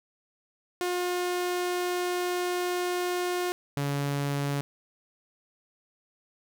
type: tone pair in turn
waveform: sawtooth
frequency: 357.5 / 141.87 Hz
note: F4 / C#3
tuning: +41 / +40 cents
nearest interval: octave + major third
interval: 1601 cents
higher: first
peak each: -23 dBFS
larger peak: neither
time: 0.81-3.52 / 3.77-4.61 s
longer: first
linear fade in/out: 0 ms
effects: none